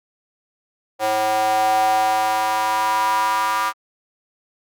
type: tone with high-pass filter sweep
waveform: square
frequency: 108.4 Hz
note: A2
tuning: 25 cents flat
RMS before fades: -19 dBFS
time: 0.99-3.73 s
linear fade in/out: 50 ms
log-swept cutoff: 640 to 1100 Hz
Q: 6.2
effects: Opus 48 kbps